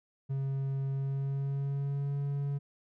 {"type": "tone with pitch glide", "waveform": "triangle", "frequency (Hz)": [136.1, 141.31], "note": ["C#3", "C#3"], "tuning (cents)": [-31, 34], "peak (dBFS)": -28, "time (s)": [0.29, 2.59], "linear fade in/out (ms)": 20, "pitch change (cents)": 65, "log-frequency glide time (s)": [0.91, 2.17], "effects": []}